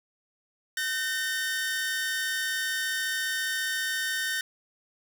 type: tone pair together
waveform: sawtooth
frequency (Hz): 1526.6 / 1825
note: G6 / A#6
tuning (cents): -46 / -37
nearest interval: minor third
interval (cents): 309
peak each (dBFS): -28 / -26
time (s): 0.77-4.41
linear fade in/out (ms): 2
effects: none